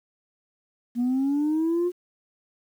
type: linear sweep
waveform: sine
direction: up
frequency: 235.6 to 360 Hz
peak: -19 dBFS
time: 0.95-1.92 s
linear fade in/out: 50 ms
effects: tanh soft clip ceiling -19 dBFS + 9-bit